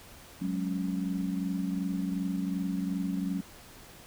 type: chord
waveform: sine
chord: F# suspended second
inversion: none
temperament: equal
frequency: 185 / 207.7 / 277.2 Hz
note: F#3 / G#3 / C#4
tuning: 0 / 0 / 0 cents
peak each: -31 / -36 / -34 dBFS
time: 0.41-3.41 s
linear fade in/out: 10 ms
effects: pink hiss -51 dBFS RMS until 4.06 s